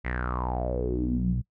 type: tone with low-pass filter sweep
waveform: sawtooth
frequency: 61.74 Hz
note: B1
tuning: in tune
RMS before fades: -28 dBFS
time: 0.04-1.42 s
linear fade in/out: 20 ms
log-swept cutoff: 2100 to 140 Hz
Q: 8.3
effects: noise-tail reverb RT60 0.1 s tail -21 dB re dry